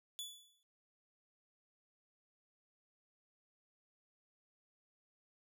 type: tone with exponential decay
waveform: sawtooth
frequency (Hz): 3443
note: A7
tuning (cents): -38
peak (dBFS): -37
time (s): 0.19-0.63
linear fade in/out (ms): 0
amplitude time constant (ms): 94
effects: none